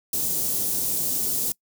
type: band-stop noise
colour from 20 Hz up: white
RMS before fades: -25 dBFS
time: 0.13-1.52 s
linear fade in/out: 2 ms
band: 410 to 7000 Hz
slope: 12 dB/octave
effects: noise-tail reverb RT60 0.1 s tail -24 dB re dry + high-pass 80 Hz 12 dB/octave